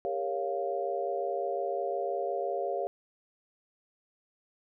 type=chord; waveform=sine; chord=G half-diminished seventh; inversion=none; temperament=equal with one note detuned; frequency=400.5 / 466.2 / 554.4 / 698.5 Hz; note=G4 / Bb4 / Db5 / F5; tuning=+37 / 0 / 0 / 0 cents; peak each=-35 / -37 / -34 / -34 dBFS; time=0.05-2.87 s; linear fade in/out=0 ms; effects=none